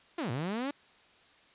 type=linear two-way sweep; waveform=sawtooth; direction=down then up; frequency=364.1 to 110 to 293.9 Hz; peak=-28 dBFS; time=0.18-0.71 s; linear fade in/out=5 ms; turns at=0.31 s; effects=white hiss -61 dBFS RMS until 1.54 s + resampled to 8000 Hz